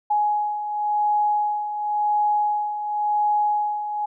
sine beating tone pair, 836 / 836.93 Hz, G#5 / G#5, +11 / +13 cents, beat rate 0.93 Hz, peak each -27 / -20 dBFS, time 0.1-4.06 s, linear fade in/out 10 ms, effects none

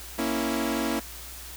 sawtooth chord, A# diminished, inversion none, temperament equal, 233.1 / 277.2 / 329.6 Hz, A#3 / C#4 / E4, 0 / 0 / 0 cents, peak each -26 dBFS, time 0.18-1 s, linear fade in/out 10 ms, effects added 60 Hz sine -44 dBFS peak until 1.56 s + white hiss -42 dBFS RMS until 1.56 s

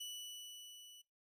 sawtooth tone with level ramp, 2960 Hz, F#7, in tune, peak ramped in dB -40 to -53 dBFS, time 0-1.02 s, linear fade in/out 10 ms, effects noise-tail reverb RT60 0.2 s tail -21 dB re dry + resampled to 32000 Hz

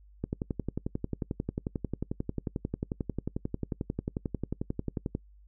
click train, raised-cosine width 3 ms, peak -18 dBFS, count 56, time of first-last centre 0.24-5.151 s, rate 11.2 Hz, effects noise-tail reverb RT60 0.1 s tail -24 dB re dry + added 50 Hz sine -53 dBFS peak until 5.47 s

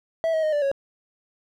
triangle tone with pitch steps, 654 / 636 / 619 / 586 / 552 Hz, E5 / D#5 / D#5 / D5 / C#5, -14 / +38 / -9 / -4 / -7 cents, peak -18 dBFS, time 0.24-0.715 s, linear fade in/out 0 ms, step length 95 ms, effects none

